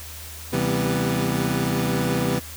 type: chord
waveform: 25% pulse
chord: C major seventh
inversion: none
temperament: equal with one note detuned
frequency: 132.56 / 164.81 / 196 / 246.9 Hz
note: C3 / E3 / G3 / B3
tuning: +23 / 0 / 0 / 0 cents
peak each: -22 / -23 / -24 / -23 dBFS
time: 0.52-2.4 s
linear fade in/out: 20 ms
effects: added 78 Hz sine -39 dBFS peak until 2.56 s + white hiss -39 dBFS RMS until 2.56 s